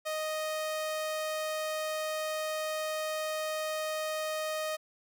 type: tone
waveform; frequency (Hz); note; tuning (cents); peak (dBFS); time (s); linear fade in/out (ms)
sawtooth; 622.3; D#5; 0; -28; 0.05-4.77; 20
effects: none